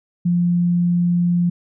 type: tone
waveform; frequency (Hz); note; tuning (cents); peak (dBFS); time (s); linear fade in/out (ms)
sine; 174.61; F3; 0; -14; 0.25-1.5; 10
effects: none